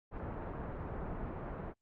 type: low-pass noise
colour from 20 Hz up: pink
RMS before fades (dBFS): -41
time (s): 0.11-1.74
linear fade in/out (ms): 50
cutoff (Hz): 1200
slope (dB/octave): 12
effects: low-pass 2000 Hz 12 dB/octave + Opus 48 kbps